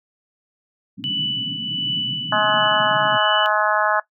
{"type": "band-pass noise", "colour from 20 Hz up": "pink", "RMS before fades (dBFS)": -33, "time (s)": [0.97, 3.18], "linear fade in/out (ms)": 20, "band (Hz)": [120, 300], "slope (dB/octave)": 96}
{"type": "tone with tremolo", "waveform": "sine", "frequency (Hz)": 2972, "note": "F#7", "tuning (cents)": 7, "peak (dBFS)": -20, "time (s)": [1.04, 3.46], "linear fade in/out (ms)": 0, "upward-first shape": "triangle", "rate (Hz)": 1.4, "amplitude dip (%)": 55}
{"type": "harmonic tone", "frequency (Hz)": 211.7, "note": "G#3", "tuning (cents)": 33, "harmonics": [3, 4, 5, 6, 7, 8], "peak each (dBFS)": [-23, -23, -23, -23, -23, -23], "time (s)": [2.32, 4], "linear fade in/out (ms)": 5}
{"effects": ["noise-tail reverb RT60 0.1 s tail -18 dB re dry"]}